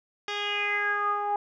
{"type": "tone with low-pass filter sweep", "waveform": "10% pulse", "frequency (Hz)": 411.2, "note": "G#4", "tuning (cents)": -17, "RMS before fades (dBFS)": -28, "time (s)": [0.28, 1.36], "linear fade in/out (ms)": 2, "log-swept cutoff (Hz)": [4100, 830], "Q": 5.9, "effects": []}